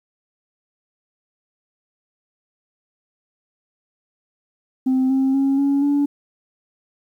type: tone with pitch steps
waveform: sine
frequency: 260.2 / 266.4 / 272.8 / 279.4 / 286.1 Hz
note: C4 / C4 / C#4 / C#4 / D4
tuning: -9 / +31 / -28 / +14 / -45 cents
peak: -13 dBFS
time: 4.86-6.06 s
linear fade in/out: 10 ms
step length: 240 ms
effects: tanh soft clip ceiling -13 dBFS + 9-bit